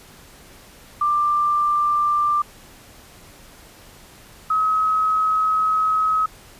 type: tone pair in turn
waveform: sine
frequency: 1185 / 1276.2 Hz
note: D6 / D#6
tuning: +15 / +44 cents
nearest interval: minor second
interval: 129 cents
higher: second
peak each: -16 / -16 dBFS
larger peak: neither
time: 1.01-2.42 / 4.5-6.26 s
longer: second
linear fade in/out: 5 ms
effects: pink hiss -46 dBFS RMS until 6.59 s + resampled to 32000 Hz